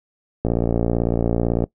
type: click train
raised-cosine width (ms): 2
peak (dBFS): -6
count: 70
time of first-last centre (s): 0.45-1.64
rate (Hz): 58
effects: noise-tail reverb RT60 0.1 s tail -20 dB re dry